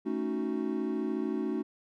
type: chord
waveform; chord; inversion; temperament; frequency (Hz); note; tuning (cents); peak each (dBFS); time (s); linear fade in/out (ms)
triangle; D# half-diminished seventh; second; equal; 220 / 277.2 / 311.1 / 370; A3 / C#4 / D#4 / F#4; 0 / 0 / 0 / 0; -33; 0.05-1.63; 20
effects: none